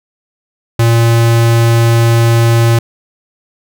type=tone; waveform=square; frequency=116 Hz; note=A#2; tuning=8 cents flat; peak=-7 dBFS; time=0.79-2.79 s; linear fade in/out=5 ms; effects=none